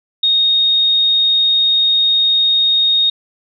sine tone, 3719 Hz, A#7, 5 cents flat, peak -10 dBFS, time 0.23-3.1 s, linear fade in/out 5 ms, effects none

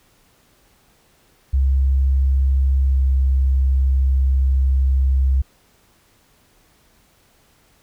sine tone with pitch glide, 67 to 66.35 Hz, C2 to C2, +42 to +25 cents, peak -13 dBFS, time 1.53-5.42 s, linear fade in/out 10 ms, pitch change -17 cents, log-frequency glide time 2.87-2.98 s, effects pink hiss -57 dBFS RMS until 7.82 s

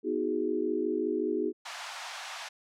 sine chord, G# minor seventh, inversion first, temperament equal with one note detuned, 246.9 / 316.2 / 370 / 415.3 Hz, B3 / D#4 / F#4 / G#4, 0 / +28 / 0 / 0 cents, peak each -36 / -32 / -32 / -32 dBFS, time 0.03-1.53 s, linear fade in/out 50 ms
pink high-pass noise, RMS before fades -39 dBFS, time 1.65-2.49 s, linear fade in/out 10 ms, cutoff 680 Hz, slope 48 dB/octave
effects low-pass 6000 Hz 12 dB/octave

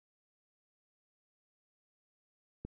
click, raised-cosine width 3 ms, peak -28 dBFS, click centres 2.65 s, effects none

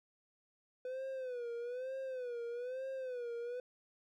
triangle tone with vibrato, 500 Hz, B4, 21 cents sharp, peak -37 dBFS, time 0.85-3.6 s, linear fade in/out 2 ms, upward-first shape sine, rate 1.1 Hz, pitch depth 110 cents each way, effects none

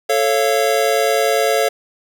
square chord, A augmented, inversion none, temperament just, 440 / 550 / 687.5 Hz, A4 / C#5 / E#5, 0 / -14 / -27 cents, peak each -19 dBFS, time 0.09-1.69 s, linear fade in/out 10 ms, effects none

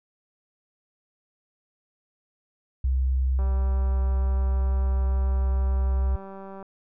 sine tone with pitch glide, 65 to 65.41 Hz, C2 to C2, -11 to 0 cents, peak -20 dBFS, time 2.84-6.16 s, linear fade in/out 5 ms, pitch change +11 cents, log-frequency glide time 3.47-4.59 s
click train, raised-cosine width 1 ms, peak -28 dBFS, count 629, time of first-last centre 3.39-6.627 s, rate 194 Hz
effects none

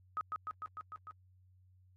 sine tone with echo, 1264 Hz, D#6, 27 cents sharp, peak -33 dBFS, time 0.17-0.21 s, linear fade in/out 0 ms, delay 150 ms, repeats 6, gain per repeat -2 dB, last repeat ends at 1.11 s, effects added 92 Hz sine -62 dBFS peak until 1.96 s + AAC 32 kbps

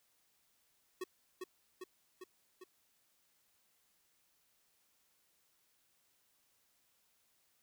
square tone with echo, 369.3 Hz, F#4, 3 cents flat, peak -39 dBFS, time 1.01-1.04 s, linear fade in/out 5 ms, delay 400 ms, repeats 4, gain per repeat -3 dB, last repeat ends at 2.64 s, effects white hiss -75 dBFS RMS until 7.62 s

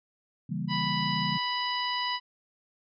sine chord, C# diminished seventh, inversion none, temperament equal, 138.59 / 164.81 / 196 / 233.1 Hz, C#3 / E3 / G3 / Bb3, 0 / 0 / 0 / 0 cents, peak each -36 / -33 / -34 / -38 dBFS, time 0.49-1.38 s, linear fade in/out 10 ms
harmonic tone, 987.8 Hz, B5, in tune, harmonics 1 / 2 / 3 / 4 / 5, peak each -31 / -35 / -34 / -39 / -36 dBFS, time 0.68-2.2 s, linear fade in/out 50 ms
effects none

